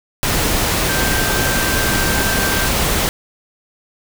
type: tone in noise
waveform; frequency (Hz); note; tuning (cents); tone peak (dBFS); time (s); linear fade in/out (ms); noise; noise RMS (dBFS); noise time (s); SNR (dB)
sine; 1568; G6; 0; -22; 0.89-2.68; 0; pink; -17; 0.23-3.09; -8
effects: none